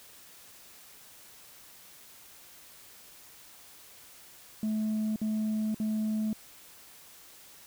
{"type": "tone bursts", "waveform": "sine", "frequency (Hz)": 216.1, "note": "A3", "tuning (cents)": -31, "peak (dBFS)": -25, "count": 3, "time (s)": [4.63, 6.33], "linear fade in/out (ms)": 2, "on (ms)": 530, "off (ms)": 55, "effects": ["tanh soft clip ceiling -26 dBFS", "white hiss -53 dBFS RMS until 7.66 s"]}